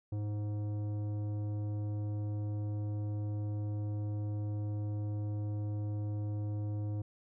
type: tone with tanh clipping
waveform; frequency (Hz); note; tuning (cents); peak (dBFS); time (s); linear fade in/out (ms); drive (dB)
triangle; 104.4; G#2; +10; -35; 0.12-7.02; 5; 16
effects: none